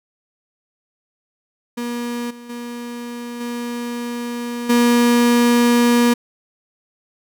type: tone with level steps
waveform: 35% pulse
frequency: 239.3 Hz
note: A#3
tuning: 46 cents sharp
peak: -21 / -34 / -26 / -22 / -10 dBFS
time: 1.77-6.14 s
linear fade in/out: 10 ms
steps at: 2.3 / 2.49 / 3.4 / 4.69 s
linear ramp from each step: 10 ms
effects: none